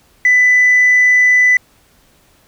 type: tone with tanh clipping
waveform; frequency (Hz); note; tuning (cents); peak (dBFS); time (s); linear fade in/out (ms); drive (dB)
triangle; 1994; B6; +16; -7; 0.25-1.57; 2; 5
effects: pink hiss -52 dBFS RMS until 2.47 s